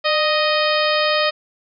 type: harmonic tone with a mistuned harmonic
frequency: 622.3 Hz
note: D#5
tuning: in tune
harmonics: 1 / 2 / 3 / 4 / 5 / 6 / 7 / 8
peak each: -19 / -22 / -24 / -25 / -26 / -27 / -27 / -28 dBFS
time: 0.04-1.31 s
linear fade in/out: 20 ms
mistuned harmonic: 1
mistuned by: -53 cents
effects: none